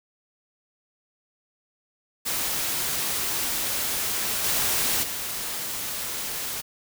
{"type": "noise with level steps", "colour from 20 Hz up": "white", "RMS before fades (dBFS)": [-27, -24, -31], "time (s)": [2.25, 6.62], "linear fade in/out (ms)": 20, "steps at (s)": [4.44, 5.03], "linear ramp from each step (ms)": 5, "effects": []}